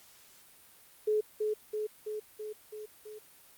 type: tone with echo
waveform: sine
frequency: 426.9 Hz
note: G#4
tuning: 48 cents sharp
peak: -25 dBFS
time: 1.07-1.21 s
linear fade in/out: 10 ms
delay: 330 ms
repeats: 6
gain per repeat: -3 dB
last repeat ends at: 3.19 s
effects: white hiss -58 dBFS RMS until 3.57 s + Opus 48 kbps